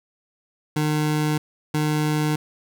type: tone bursts at uneven times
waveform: 25% pulse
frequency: 152 Hz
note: D#3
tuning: 40 cents flat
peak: -16 dBFS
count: 2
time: 0.76-1.38 / 1.74-2.36 s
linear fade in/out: 5 ms
effects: none